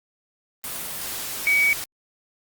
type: tone in noise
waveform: sine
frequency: 2264 Hz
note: C#7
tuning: 36 cents sharp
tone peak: -16 dBFS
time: 1.47-1.73 s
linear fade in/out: 0 ms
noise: white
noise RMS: -31 dBFS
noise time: 0.64-1.84 s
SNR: +12 dB
effects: Opus 32 kbps